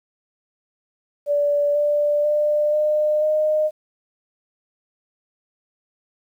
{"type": "tone with pitch steps", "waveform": "sine", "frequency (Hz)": [580, 588.4, 597, 605.7, 614.5], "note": ["D5", "D5", "D5", "D#5", "D#5"], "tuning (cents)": [-22, 3, 28, -47, -22], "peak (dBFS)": -16, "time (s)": [1.26, 3.71], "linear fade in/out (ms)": 50, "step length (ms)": 490, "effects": ["9-bit"]}